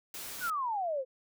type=noise; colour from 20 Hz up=white; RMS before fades=-42 dBFS; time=0.14-0.5 s; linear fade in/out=2 ms
type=exponential sweep; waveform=sine; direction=down; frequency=1548 to 499.2 Hz; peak=-30 dBFS; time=0.4-1.05 s; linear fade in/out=50 ms
effects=none